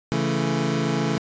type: chord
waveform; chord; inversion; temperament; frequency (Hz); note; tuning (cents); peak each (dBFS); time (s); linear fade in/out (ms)
25% pulse; A major; first; equal with one note detuned; 138.59 / 166.73 / 220; C#3 / E3 / A3; 0 / +20 / 0; -22; 0.12-1.18; 0
effects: resampled to 16000 Hz